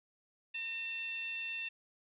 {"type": "tone with frequency modulation", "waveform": "sine", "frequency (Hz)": 2696, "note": "E7", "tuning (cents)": 38, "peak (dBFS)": -37, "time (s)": [0.54, 1.69], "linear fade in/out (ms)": 10, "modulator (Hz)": 870, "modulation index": 0.53, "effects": []}